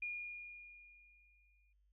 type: tone with exponential decay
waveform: sine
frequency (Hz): 2428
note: D#7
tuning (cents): -43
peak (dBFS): -38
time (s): 0.02-1.73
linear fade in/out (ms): 5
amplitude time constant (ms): 370
effects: added 50 Hz sine -70 dBFS peak until 1.92 s